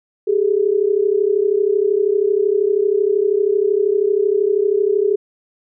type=tone pair together; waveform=sine; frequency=392 / 424.8 Hz; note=G4 / G#4; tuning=0 / +39 cents; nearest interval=minor second; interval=139 cents; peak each=-16 dBFS; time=0.27-5.16 s; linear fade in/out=10 ms; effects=none